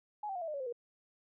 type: tone with pitch steps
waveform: sine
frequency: 840 / 774.7 / 714.6 / 659.1 / 607.9 / 560.6 / 517.1 / 476.9 Hz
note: G#5 / G5 / F5 / E5 / D#5 / C#5 / C5 / A#4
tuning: +19 / -21 / +40 / 0 / -40 / +19 / -20 / +39 cents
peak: -36 dBFS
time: 0.23-0.726 s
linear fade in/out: 5 ms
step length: 62 ms
effects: none